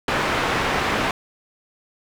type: low-pass noise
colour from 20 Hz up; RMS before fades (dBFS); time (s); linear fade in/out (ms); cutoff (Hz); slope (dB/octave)
white; -22; 0.08-1.11; 2; 1800; 12
effects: none